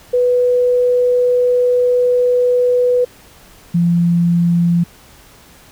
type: tone pair in turn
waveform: sine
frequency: 493.9 / 171.72 Hz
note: B4 / F3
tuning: 0 / -29 cents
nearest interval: octave + tritone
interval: 1829 cents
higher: first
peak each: -10 dBFS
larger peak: neither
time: 0.13-3.05 / 3.74-4.84 s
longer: first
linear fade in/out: 10 ms
effects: pink hiss -44 dBFS RMS until 5.71 s